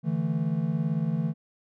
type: chord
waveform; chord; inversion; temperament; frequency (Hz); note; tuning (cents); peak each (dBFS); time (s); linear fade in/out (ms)
triangle; D suspended second; none; equal; 146.83 / 164.81 / 220; D3 / E3 / A3; 0 / 0 / 0; -28 / -25 / -29; 0.03-1.34; 50
effects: none